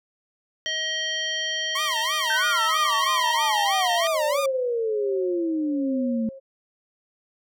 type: harmonic tone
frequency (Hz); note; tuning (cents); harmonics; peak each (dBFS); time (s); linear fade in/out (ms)
632; D#5; +27; 1 / 3 / 5 / 7 / 9; -37 / -29 / -27 / -37 / -36; 0.66-4.07; 0
type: tone with vibrato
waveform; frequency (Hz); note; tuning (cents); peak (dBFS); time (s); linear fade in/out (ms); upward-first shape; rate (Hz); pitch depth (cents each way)
sawtooth; 1046.5; C6; 0; -22; 1.75-4.46; 5; sine; 3.1; 270
type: exponential sweep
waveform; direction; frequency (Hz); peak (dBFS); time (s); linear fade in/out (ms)
sine; down; 1568 to 220; -22; 2.3-6.29; 2
type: tone with tremolo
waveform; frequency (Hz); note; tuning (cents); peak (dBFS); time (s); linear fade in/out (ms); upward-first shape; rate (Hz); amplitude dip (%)
sine; 538; C5; +48; -29; 4.13-6.4; 20; sine; 1.2; 70
effects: none